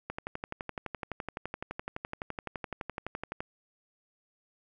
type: click train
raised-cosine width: 0.5 ms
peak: -20 dBFS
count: 40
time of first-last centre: 0.1-3.405 s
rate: 11.8 Hz
effects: none